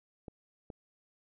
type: clicks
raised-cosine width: 2 ms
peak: -30 dBFS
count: 2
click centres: 0.282 / 0.702 s
effects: none